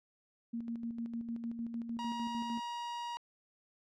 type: tone with tremolo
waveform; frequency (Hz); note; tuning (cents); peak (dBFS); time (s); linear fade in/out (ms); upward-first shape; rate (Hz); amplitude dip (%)
sine; 232.4; A#3; -5; -35; 0.53-2.6; 10; square; 6.6; 50
type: tone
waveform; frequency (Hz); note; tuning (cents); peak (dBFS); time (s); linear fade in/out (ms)
45% pulse; 952; A#5; +36; -38; 1.99-3.17; 0
effects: low-pass 5000 Hz 12 dB/octave